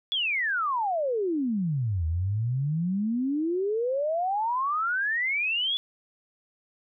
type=exponential two-way sweep; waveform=sine; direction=down then up; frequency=3469 to 78.1 to 3469 Hz; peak=-24 dBFS; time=0.12-5.77 s; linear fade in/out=0 ms; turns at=2.06 s; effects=none